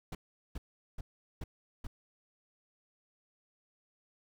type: noise bursts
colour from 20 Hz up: brown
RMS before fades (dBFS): -39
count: 5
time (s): 0.12-1.87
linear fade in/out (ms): 5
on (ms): 30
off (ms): 400
effects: none